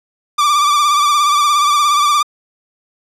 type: tone with vibrato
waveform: 45% pulse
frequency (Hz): 1174.7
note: D6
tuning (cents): 0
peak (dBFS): -10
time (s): 0.38-2.23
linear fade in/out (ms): 10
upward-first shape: sine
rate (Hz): 17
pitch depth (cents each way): 47
effects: low-pass 9000 Hz 12 dB/octave